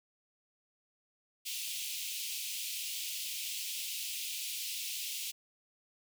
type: high-pass noise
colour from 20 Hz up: pink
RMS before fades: -39 dBFS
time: 1.45-5.32 s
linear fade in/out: 20 ms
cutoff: 2500 Hz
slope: 48 dB/octave
effects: none